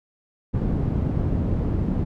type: low-pass noise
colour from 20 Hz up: white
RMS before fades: -23 dBFS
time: 0.53-2.05 s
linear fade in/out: 20 ms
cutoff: 180 Hz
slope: 12 dB/octave
effects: none